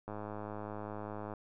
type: click train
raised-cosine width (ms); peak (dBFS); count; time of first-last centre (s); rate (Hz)
1; -28; 133; 0.08-1.337; 105
effects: none